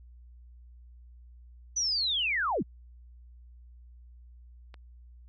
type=linear sweep; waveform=sine; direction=down; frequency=6050 to 110.2 Hz; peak=-26 dBFS; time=1.76-2.63 s; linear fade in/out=10 ms
type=click; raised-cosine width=0.3 ms; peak=-32 dBFS; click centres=4.742 s
effects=added 60 Hz sine -49 dBFS peak until 5.28 s